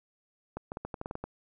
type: clicks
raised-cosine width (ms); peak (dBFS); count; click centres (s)
1; -22; 10; 0.57 / 0.719 / 0.771 / 0.85 / 0.942 / 1.014 / 1.059 / 1.111 / 1.154 / 1.24
effects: none